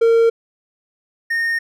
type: tone pair in turn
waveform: triangle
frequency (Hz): 459 / 1840.1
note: A#4 / A#6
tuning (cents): -27 / -23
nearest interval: 2 octaves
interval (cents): 2404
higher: second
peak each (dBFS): -8 / -15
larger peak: first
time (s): 0.01-0.3 / 1.3-1.59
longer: neither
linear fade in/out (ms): 10
effects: none